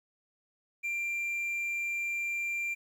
triangle tone, 2373 Hz, D7, 17 cents sharp, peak -29 dBFS, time 0.83-2.75 s, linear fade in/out 20 ms, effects 11-bit

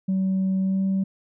sine tone with pitch glide, 190 to 192.43 Hz, F#3 to G3, +46 to -32 cents, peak -18 dBFS, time 0.08-1.04 s, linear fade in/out 10 ms, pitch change +22 cents, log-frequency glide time 0.6-0.81 s, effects tanh soft clip ceiling -18 dBFS

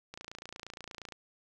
click train, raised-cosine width 0.2 ms, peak -26 dBFS, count 29, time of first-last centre 0.14-1.122 s, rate 28.5 Hz, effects none

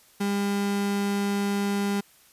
35% pulse tone, 201 Hz, G3, 44 cents sharp, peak -22 dBFS, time 0.2-2.01 s, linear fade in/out 10 ms, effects white hiss -57 dBFS RMS until 2.32 s + resampled to 32000 Hz

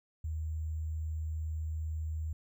sine tone with sample-and-hold, 78.8 Hz, D#2, 23 cents sharp, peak -33 dBFS, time 0.24-2.33 s, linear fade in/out 5 ms, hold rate 7350 Hz, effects none

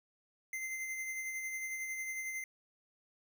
square tone with tremolo, 2077 Hz, C7, 13 cents flat, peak -37 dBFS, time 0.53-2.44 s, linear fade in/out 2 ms, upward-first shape sine, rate 11 Hz, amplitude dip 35%, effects none

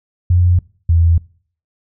sine tone pair in turn, 88.7 / 83.67 Hz, F2 / E2, +27 / +26 cents, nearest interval minor second, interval 101 cents, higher first, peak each -8 dBFS, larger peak neither, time 0.3-0.59 / 0.89-1.18 s, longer neither, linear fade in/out 5 ms, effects noise-tail reverb RT60 0.5 s tail -23 dB re dry

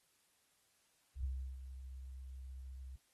sine tone with ADSR envelope, 65.4 Hz, C2, in tune, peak -36 dBFS, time 1.15-2.96 s, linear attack 79 ms, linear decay 340 ms, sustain -10 dB, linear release 4 ms, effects white hiss -75 dBFS RMS until 3.13 s + AAC 32 kbps

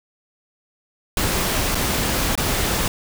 pink noise with dropouts, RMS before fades -21 dBFS, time 1.17-2.88 s, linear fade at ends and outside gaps 2 ms, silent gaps 1.747-1.752 / 2.354-2.376 s, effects none

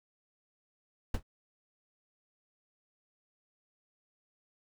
brown noise with exponential decay, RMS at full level -25 dBFS, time 1.14-1.23 s, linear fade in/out 5 ms, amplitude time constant 18 ms, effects none

